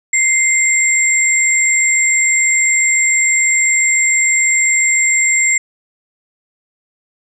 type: tone pair together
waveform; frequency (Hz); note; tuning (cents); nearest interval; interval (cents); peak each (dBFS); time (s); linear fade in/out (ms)
sine; 2093 / 7466; C7 / A#8; 0 / +2; octave + minor seventh; 2202; -13; 0.13-5.58; 5
effects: none